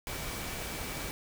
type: tone in noise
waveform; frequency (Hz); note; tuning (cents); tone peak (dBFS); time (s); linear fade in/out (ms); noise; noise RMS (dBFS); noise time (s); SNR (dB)
sine; 2300; D7; -37; -48; 0.07-1.11; 0; pink; -38; 0.07-1.11; -13
effects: none